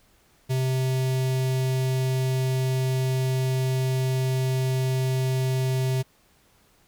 square tone with notch filter, 130.3 Hz, C3, 7 cents flat, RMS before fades -24 dBFS, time 0.49-6.03 s, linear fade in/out 20 ms, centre 1300 Hz, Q 1.2, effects pink hiss -61 dBFS RMS until 6.87 s

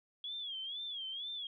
sine tone with vibrato, 3322 Hz, G#7, in tune, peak -39 dBFS, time 0.24-1.47 s, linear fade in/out 2 ms, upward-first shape sine, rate 2.1 Hz, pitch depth 130 cents each way, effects none

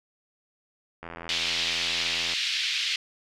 click train, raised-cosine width 0.5 ms, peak -23 dBFS, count 111, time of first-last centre 1.03-2.335 s, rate 84.3 Hz
white band-pass noise, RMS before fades -28 dBFS, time 1.29-2.96 s, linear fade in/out 2 ms, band 2200 to 4300 Hz, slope 24 dB/octave
effects none

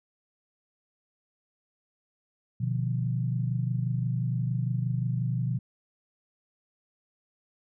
sine chord, B diminished, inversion none, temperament equal with one note detuned, 123.47 / 149.49 / 174.61 Hz, B2 / D3 / F3, 0 / +31 / 0 cents, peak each -27 / -33 / -33 dBFS, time 2.6-5.59 s, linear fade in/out 10 ms, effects none

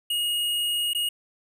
square tone with dropouts, 2873 Hz, F7, 48 cents sharp, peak -24 dBFS, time 0.1-1.09 s, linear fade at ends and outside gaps 5 ms, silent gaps 0.934-0.948 s, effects none

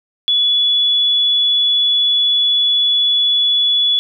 sine tone, 3416 Hz, G#7, 48 cents sharp, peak -11 dBFS, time 0.28-3.99 s, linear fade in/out 0 ms, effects none

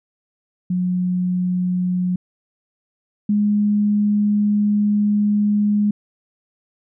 sine tone pair in turn, 181 / 207.4 Hz, F#3 / G#3, -38 / -2 cents, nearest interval major second, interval 236 cents, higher second, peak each -17 / -14 dBFS, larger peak second, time 0.7-2.16 / 3.29-5.91 s, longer second, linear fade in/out 5 ms, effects none

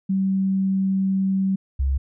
sine tone pair in turn, 192.1 / 67.64 Hz, G3 / C#2, -35 / -42 cents, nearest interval octave + tritone, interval 1807 cents, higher first, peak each -18 dBFS, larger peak neither, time 0.09-1.56 / 1.79-1.98 s, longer first, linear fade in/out 10 ms, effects none

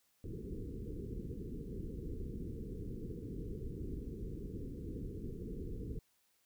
pink low-pass noise, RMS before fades -43 dBFS, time 0.24-5.99 s, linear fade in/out 2 ms, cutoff 470 Hz, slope 96 dB/octave, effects white hiss -75 dBFS RMS until 6.45 s

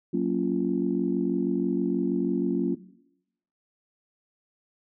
sine chord, Gb major seventh, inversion none, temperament just, 185 / 231.2 / 277.5 / 346.9 Hz, Gb3 / Bb3 / Db4 / F4, 0 / -14 / +2 / -12 cents, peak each -28 dBFS, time 0.13-2.75 s, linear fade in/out 10 ms, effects noise-tail reverb RT60 0.8 s tail -17 dB re dry + tanh soft clip ceiling -12 dBFS

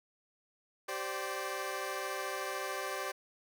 15% pulse chord, G suspended fourth, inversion none, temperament equal with one note detuned, 387 / 523.3 / 587.3 Hz, G4 / C5 / D5, -22 / 0 / 0 cents, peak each -34 dBFS, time 0.88-3.12 s, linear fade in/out 10 ms, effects none

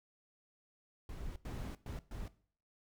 brown noise bursts at uneven times, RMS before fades -43 dBFS, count 4, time 1.09-1.36 / 1.45-1.75 / 1.86-1.99 / 2.11-2.28 s, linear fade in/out 2 ms, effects noise-tail reverb RT60 0.5 s tail -18 dB re dry

